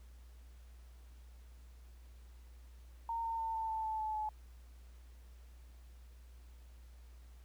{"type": "tone with pitch steps", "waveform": "sine", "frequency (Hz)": [919, 910, 901.1, 892.3, 883.6, 875, 866.4, 858], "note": ["A#5", "A#5", "A5", "A5", "A5", "A5", "A5", "A5"], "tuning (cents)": [-25, -42, 41, 24, 7, -10, -27, -44], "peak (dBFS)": -35, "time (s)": [3.09, 4.29], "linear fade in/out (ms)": 2, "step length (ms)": 150, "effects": ["added 60 Hz sine -53 dBFS peak until 7.44 s", "pink hiss -69 dBFS RMS until 7.44 s"]}